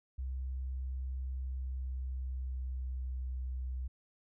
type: tone with pitch glide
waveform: sine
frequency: 64.9 to 63.67 Hz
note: C2 to C2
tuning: -13 to -47 cents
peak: -35 dBFS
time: 0.18-3.88 s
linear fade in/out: 10 ms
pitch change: -34 cents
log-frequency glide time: 1.29-3.25 s
effects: none